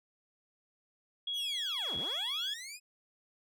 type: tone with pitch glide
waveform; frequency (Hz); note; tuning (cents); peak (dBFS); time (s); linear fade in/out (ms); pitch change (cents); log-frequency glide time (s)
sine; 3322 to 3343; G#7 to G#7; 0 to +11; -33; 1.27-2.54; 5; +11; 1.44-2.13
type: linear two-way sweep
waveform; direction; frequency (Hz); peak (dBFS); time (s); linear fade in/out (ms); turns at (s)
15% pulse; down then up; 3209 to 61.74 to 2558; -36; 1.33-2.8; 50; 1.97
effects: none